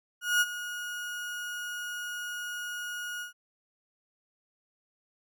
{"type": "tone with ADSR envelope", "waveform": "35% pulse", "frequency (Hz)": 1444, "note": "F#6", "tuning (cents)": -43, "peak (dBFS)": -19, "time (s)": [0.21, 3.33], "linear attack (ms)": 200, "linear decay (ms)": 37, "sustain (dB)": -14, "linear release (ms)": 120, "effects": []}